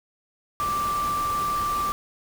sine tone in noise, 1174.7 Hz, D6, in tune, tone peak -23 dBFS, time 0.6-1.92 s, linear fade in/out 0 ms, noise pink, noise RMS -35 dBFS, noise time 0.6-1.92 s, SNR +9 dB, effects none

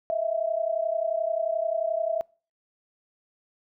sine tone pair together, 639 / 670.4 Hz, D#5 / E5, +46 / +29 cents, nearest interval minor second, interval 83 cents, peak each -27 dBFS, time 0.1-2.21 s, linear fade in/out 0 ms, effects noise-tail reverb RT60 0.4 s tail -26 dB re dry

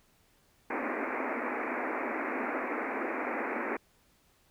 pink band-pass noise, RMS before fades -34 dBFS, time 0.7-3.77 s, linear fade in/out 5 ms, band 230 to 2400 Hz, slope 96 dB/octave, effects pink hiss -67 dBFS RMS until 4.5 s

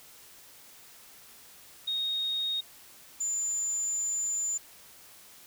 sine tone pair in turn, 3729 / 7092 Hz, A#7 / A8, 0 / +13 cents, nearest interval major seventh, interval 1113 cents, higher second, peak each -28 / -28 dBFS, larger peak neither, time 1.87-2.61 / 3.2-4.58 s, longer second, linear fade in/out 10 ms, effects white hiss -53 dBFS RMS until 5.46 s

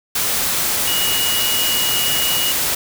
sine tone in noise, 2900 Hz, F#7, 35 cents flat, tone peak -20 dBFS, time 0.87-2.52 s, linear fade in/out 5 ms, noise white, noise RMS -19 dBFS, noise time 0.15-2.75 s, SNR -4 dB, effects none

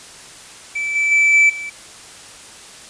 triangle tone with level steps, 2317 Hz, D7, 24 cents flat, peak -18 / -13 / -9 / -7 / -24 dBFS, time 0.75-1.7 s, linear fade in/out 10 ms, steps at 0.95 / 1.11 / 1.33 / 1.49 s, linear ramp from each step 10 ms, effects white hiss -39 dBFS RMS until 2.89 s + resampled to 22050 Hz

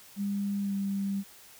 sine tone with pitch glide, 200.7 to 197.48 Hz, G3 to G3, +41 to +13 cents, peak -28 dBFS, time 0.16-1.24 s, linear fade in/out 50 ms, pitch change -28 cents, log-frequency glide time 0.6-0.75 s, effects white hiss -53 dBFS RMS until 1.59 s

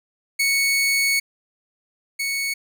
sawtooth tone pair in turn, 2217 / 2217 Hz, C#7 / C#7, 0 / 0 cents, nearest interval unison, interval 0 cents, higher neither, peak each -14 / -19 dBFS, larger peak first, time 0.39-1.2 / 2.19-2.54 s, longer first, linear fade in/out 10 ms, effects none

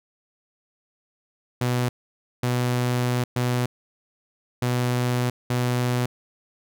sawtooth tone bursts at uneven times, 123.47 Hz, B2, in tune, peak -17 dBFS, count 5, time 1.61-1.89 / 2.43-3.24 / 3.36-3.66 / 4.62-5.3 / 5.5-6.06 s, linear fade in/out 5 ms, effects none

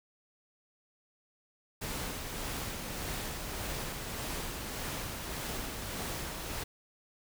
pink noise with tremolo, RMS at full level -37 dBFS, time 1.81-6.64 s, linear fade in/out 10 ms, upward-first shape sine, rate 1.7 Hz, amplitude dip 30%, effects none

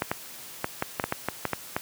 clicks, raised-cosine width 0.5 ms, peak -10 dBFS, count 11, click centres 0.021 / 0.115 / 0.644 / 0.824 / 0.998 / 1.04 / 1.124 / 1.286 / 1.453 / 1.533 / 1.765 s, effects white hiss -43 dBFS RMS until 1.81 s + high-pass 80 Hz 12 dB/octave

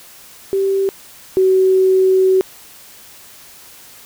sine tone pair in turn, 389.4 / 377.2 Hz, G4 / F#4, -12 / +33 cents, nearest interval minor second, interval 55 cents, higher first, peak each -13 / -9 dBFS, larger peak second, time 0.53-0.89 / 1.37-2.41 s, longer second, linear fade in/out 0 ms, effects white hiss -41 dBFS RMS until 4.05 s

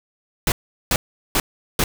pink noise bursts, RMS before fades -18 dBFS, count 4, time 0.47-1.84 s, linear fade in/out 2 ms, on 50 ms, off 390 ms, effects none

